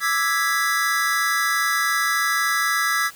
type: chord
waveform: square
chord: E dominant seventh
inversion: third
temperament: equal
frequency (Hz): 1174.7 / 1318.5 / 1661.2 / 1975.5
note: D6 / E6 / G#6 / B6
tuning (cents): 0 / 0 / 0 / 0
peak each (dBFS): -29 / -25 / -24 / -25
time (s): 0-3.11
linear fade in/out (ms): 50
effects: white hiss -45 dBFS RMS until 3.15 s